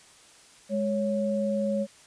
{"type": "tone pair together", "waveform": "sine", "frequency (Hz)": [207.7, 554.5], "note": ["G#3", "C#5"], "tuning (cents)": [0, 0], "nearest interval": "octave + perfect fourth", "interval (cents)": 1700, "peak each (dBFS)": -27, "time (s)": [0.69, 1.87], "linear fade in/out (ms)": 50, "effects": ["white hiss -54 dBFS RMS until 2.06 s", "resampled to 22050 Hz"]}